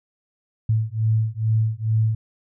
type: beating tone pair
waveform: sine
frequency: 109.3 / 111.6 Hz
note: A2 / A2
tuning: -11 / +25 cents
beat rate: 2.3 Hz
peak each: -21 dBFS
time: 0.69-2.15 s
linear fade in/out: 5 ms
effects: none